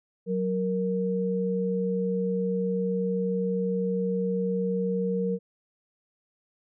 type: tone pair together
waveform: sine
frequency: 185.65 / 466.2 Hz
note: F#3 / A#4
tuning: +6 / 0 cents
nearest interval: octave + major third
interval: 1594 cents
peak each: -27 dBFS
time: 0.26-5.39 s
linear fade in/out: 50 ms
effects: none